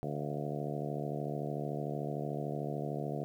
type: harmonic tone with a mistuned harmonic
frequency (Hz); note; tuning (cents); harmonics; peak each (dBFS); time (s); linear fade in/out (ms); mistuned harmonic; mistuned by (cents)
73.42; D2; 0; 2 / 3 / 4 / 5 / 6 / 7 / 8 / 9 / 10; -38 / -43 / -44 / -44 / -43 / -46 / -46 / -45 / -46; 0.03-3.24; 0; 10; -55
effects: 11-bit